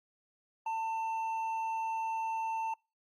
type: tone with hard clipping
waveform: sine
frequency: 895 Hz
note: A5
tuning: 29 cents sharp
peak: -33 dBFS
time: 0.66-2.74 s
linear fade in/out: 5 ms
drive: 4 dB
effects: noise-tail reverb RT60 0.3 s tail -26 dB re dry + Opus 48 kbps